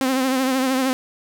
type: tone with vibrato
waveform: sawtooth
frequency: 261.6 Hz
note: C4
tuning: in tune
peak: -14 dBFS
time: 0.01-0.93 s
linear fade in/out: 0 ms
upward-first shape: triangle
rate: 13 Hz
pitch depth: 60 cents each way
effects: none